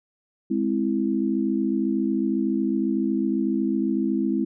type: chord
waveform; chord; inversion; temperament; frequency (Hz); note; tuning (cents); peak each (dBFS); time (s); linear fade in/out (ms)
sine; Ab augmented; none; equal; 207.7 / 261.6 / 329.6; Ab3 / C4 / E4; 0 / 0 / 0; -25; 0.5-4.45; 10
effects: none